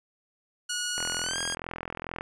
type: tone with pitch glide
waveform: 10% pulse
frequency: 1453 to 1621.5 Hz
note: F#6 to G#6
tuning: -32 to -42 cents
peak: -20 dBFS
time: 0.69-1.55 s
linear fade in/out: 10 ms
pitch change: +190 cents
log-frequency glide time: 1.22-1.38 s
type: click train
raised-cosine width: 0.5 ms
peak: -19 dBFS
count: 53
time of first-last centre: 0.98-2.209 s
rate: 42.3 Hz
effects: resampled to 22050 Hz